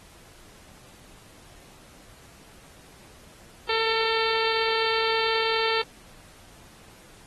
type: harmonic tone with a mistuned harmonic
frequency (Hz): 448.5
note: A4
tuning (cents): +33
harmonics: 1 / 2 / 3 / 4 / 5 / 6 / 7 / 8 / 9 / 10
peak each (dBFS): -27 / -30 / -32 / -33 / -34 / -35 / -35 / -36 / -37 / -37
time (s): 3.69-5.82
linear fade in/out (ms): 5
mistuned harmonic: 10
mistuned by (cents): +15
effects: pink hiss -52 dBFS RMS until 7.26 s + AAC 32 kbps